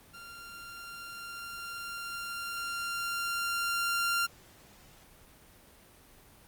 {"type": "tone with level ramp", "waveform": "sawtooth", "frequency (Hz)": 1388, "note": "F6", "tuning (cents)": -11, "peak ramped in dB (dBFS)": [-42, -23], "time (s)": [0.13, 4.27], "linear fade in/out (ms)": 20, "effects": ["pink hiss -57 dBFS RMS until 6.47 s", "Opus 32 kbps"]}